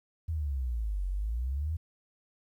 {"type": "exponential two-way sweep", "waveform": "sine", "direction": "down then up", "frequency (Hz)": [83.5, 45.24, 83.5], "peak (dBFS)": -29, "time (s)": [0.28, 1.77], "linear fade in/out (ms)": 10, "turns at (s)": 1.07, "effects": ["11-bit"]}